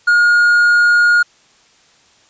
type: tone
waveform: triangle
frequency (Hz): 1430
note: F6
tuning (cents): +41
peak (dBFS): -6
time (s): 0.07-1.23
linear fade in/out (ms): 10
effects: white hiss -51 dBFS RMS until 2.29 s + resampled to 16000 Hz

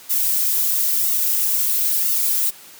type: noise with flanger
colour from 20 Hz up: violet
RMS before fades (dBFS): -19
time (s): 0.09-2.51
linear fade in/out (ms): 20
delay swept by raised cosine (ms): 1.2 to 5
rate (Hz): 1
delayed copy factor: -1
effects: white hiss -43 dBFS RMS until 2.79 s + high-pass 150 Hz 12 dB/octave

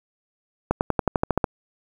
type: accelerating click train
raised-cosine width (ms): 1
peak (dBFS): -5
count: 10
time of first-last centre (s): 0.71-1.442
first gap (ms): 99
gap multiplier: 0.95
effects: 7-bit

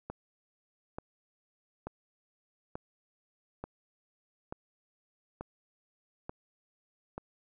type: click train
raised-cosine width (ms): 1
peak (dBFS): -24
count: 9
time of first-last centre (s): 0.1-7.18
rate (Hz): 1.13
effects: none

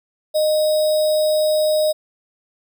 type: tone with sample-and-hold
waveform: sine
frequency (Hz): 616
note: D#5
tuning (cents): -17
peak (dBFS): -14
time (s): 0.34-1.93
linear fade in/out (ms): 20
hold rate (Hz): 4410
effects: none

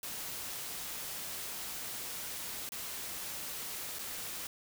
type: noise with dropouts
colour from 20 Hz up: white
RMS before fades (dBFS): -41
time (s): 0.03-4.47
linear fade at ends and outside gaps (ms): 2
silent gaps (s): 2.691-2.72 / 3.987-3.991
effects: none

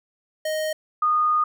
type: tone pair in turn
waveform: square / sine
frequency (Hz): 622.3 / 1229.2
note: D#5 / D#6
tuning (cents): 0 / -21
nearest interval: octave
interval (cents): 1179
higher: second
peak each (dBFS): -24 / -17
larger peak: second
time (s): 0.45-0.73 / 1.02-1.44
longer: second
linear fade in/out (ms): 5
effects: none

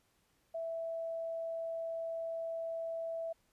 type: tone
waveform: sine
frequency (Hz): 659.3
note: E5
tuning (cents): 0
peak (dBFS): -36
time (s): 0.54-3.33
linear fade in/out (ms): 10
effects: pink hiss -74 dBFS RMS until 3.52 s + resampled to 32000 Hz

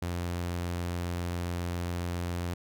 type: tone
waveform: sawtooth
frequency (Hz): 87.31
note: F2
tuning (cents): 0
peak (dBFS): -27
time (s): 0.02-2.54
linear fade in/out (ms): 5
effects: none

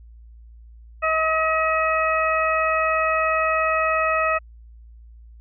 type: harmonic tone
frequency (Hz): 637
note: D#5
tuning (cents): +41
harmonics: 1 / 2 / 3 / 4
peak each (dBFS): -23 / -21 / -27 / -26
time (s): 1.02-4.39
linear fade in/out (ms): 20
effects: added 57 Hz sine -42 dBFS peak until 5.4 s

